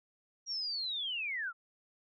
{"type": "linear sweep", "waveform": "sine", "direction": "down", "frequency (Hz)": [5700, 1287], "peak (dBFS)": -34, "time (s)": [0.46, 1.53], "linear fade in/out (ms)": 50, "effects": []}